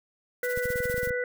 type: harmonic tone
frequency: 493.9 Hz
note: B4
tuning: in tune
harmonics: 1 / 3 / 4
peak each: -28 / -33 / -34 dBFS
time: 0.43-1.24 s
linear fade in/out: 2 ms
type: noise with tremolo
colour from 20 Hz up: blue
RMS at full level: -38 dBFS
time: 0.43-1.1 s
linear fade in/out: 5 ms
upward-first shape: sine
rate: 15 Hz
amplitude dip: 75%
type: clicks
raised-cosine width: 5 ms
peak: -25 dBFS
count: 12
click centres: 0.575 / 0.656 / 0.704 / 0.758 / 0.804 / 0.856 / 0.899 / 0.943 / 0.98 / 1.032 / 1.074 / 1.107 s
effects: none